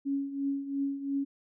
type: tone with tremolo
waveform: sine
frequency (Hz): 277.6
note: C#4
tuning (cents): +3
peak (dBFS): -26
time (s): 0.05-1.25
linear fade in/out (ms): 20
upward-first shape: triangle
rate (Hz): 2.9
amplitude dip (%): 75
effects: none